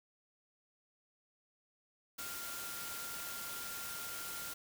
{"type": "tone in noise", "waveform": "sine", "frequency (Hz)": 1395, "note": "F6", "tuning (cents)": -2, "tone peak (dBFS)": -48, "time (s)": [2.18, 4.54], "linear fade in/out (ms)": 10, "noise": "white", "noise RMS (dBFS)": -44, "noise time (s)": [2.18, 4.54], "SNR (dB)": -7, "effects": []}